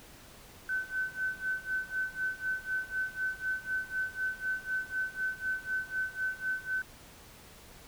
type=tone with tremolo; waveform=sine; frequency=1522 Hz; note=F#6; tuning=48 cents sharp; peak=-28 dBFS; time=0.69-6.82 s; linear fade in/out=2 ms; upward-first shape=sine; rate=4 Hz; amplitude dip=90%; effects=pink hiss -53 dBFS RMS until 7.87 s